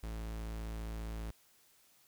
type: tone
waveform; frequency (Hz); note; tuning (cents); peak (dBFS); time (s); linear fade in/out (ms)
45% pulse; 55; A1; 0; -39; 0.03-1.31; 5
effects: white hiss -67 dBFS RMS until 2.07 s